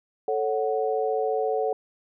sine chord, F# minor, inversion first, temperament equal, 440 / 554.4 / 740 Hz, A4 / C#5 / F#5, 0 / 0 / 0 cents, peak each -25 / -29 / -28 dBFS, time 0.28-1.73 s, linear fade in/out 2 ms, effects none

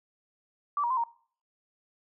sine tone with pitch steps, 1159 / 950 / 1036 / 933 Hz, D6 / A#5 / C6 / A#5, -23 / +33 / -17 / +1 cents, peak -25 dBFS, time 0.77-1.038 s, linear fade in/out 2 ms, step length 67 ms, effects noise-tail reverb RT60 0.5 s tail -21 dB re dry

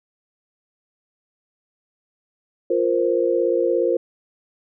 sine chord, F suspended fourth, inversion none, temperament equal, 349.2 / 466.2 / 523.3 Hz, F4 / Bb4 / C5, 0 / 0 / 0 cents, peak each -21 dBFS, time 2.7-3.97 s, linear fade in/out 5 ms, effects none

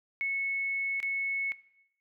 sine tone with dropouts, 2200 Hz, C#7, 14 cents flat, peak -28 dBFS, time 0.21-1.52 s, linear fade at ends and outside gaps 0 ms, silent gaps 1.002-1.029 s, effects noise-tail reverb RT60 0.8 s tail -19 dB re dry

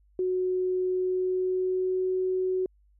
sine tone with pitch glide, 368.3 to 371.9 Hz, F#4 to F#4, -8 to +9 cents, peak -24 dBFS, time 0.19-2.66 s, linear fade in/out 2 ms, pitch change +17 cents, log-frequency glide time 0.89-2.1 s, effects added 50 Hz sine -59 dBFS peak until 2.99 s

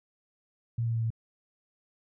sine tone with pitch steps, 116.54 / 115.33 / 114.14 / 112.96 Hz, A#2 / A#2 / A#2 / A2, 0 / -18 / -36 / +46 cents, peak -26 dBFS, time 0.78-1.104 s, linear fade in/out 5 ms, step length 81 ms, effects none

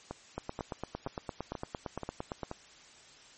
two click trains, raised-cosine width 1 ms, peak -23 / -21 dBFS, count 6 / 19, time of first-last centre 0.11-2.514 / 0.38-2.432 s, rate 2.08 / 8.77 Hz, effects white hiss -56 dBFS RMS until 3.37 s + MP3 32 kbps

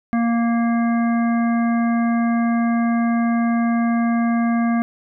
harmonic tone, 233.1 Hz, A#3, in tune, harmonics 1 / 3 / 5 / 7 / 9, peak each -16 / -26 / -30 / -33 / -35 dBFS, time 0.13-4.82 s, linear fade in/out 0 ms, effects none

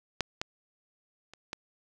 clicks, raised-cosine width 0.2 ms, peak -10 / -14 / -30 / -18 dBFS, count 4, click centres 0.207 / 0.415 / 1.336 / 1.531 s, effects none

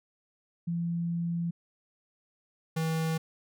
sine / square tone pair in turn, 170 / 161.17 Hz, F3 / E3, -46 / -39 cents, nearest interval minor second, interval 93 cents, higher first, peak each -28 dBFS, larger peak neither, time 0.67-1.51 / 2.76-3.18 s, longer first, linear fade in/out 10 ms, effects none

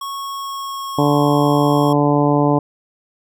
square tone with pitch glide, 1103 to 1088.4 Hz, C#6 to C#6, -9 to -32 cents, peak -25 dBFS, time 0.01-1.93 s, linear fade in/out 5 ms, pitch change -23 cents, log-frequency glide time 0.13-1.29 s
harmonic tone, 145.5 Hz, D3, 16 cents flat, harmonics 1 / 2 / 3 / 4 / 5 / 6 / 7, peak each -18 / -16 / -20 / -21 / -23 / -22 / -24 dBFS, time 0.98-2.59 s, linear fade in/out 5 ms
effects none

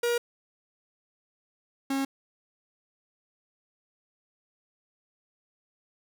45% pulse tone pair in turn, 476.2 / 271.8 Hz, A#4 / C#4, +37 / -34 cents, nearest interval minor seventh, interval 971 cents, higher first, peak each -24 / -26 dBFS, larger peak first, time 0.03-0.18 / 1.9-2.05 s, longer neither, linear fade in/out 5 ms, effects none

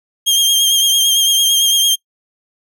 sawtooth tone with vibrato, 3208 Hz, G7, 39 cents sharp, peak -7 dBFS, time 0.26-1.96 s, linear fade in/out 20 ms, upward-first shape triangle, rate 8.9 Hz, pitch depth 38 cents each way, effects noise-tail reverb RT60 0.1 s tail -25 dB re dry

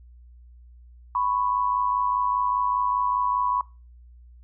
sine tone pair together, 993 / 1098 Hz, B5 / C#6, +9 / -17 cents, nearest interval major second, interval 174 cents, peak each -23 / -26 dBFS, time 1.15-3.61 s, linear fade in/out 2 ms, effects noise-tail reverb RT60 0.3 s tail -22 dB re dry + added 60 Hz sine -46 dBFS peak until 4.43 s

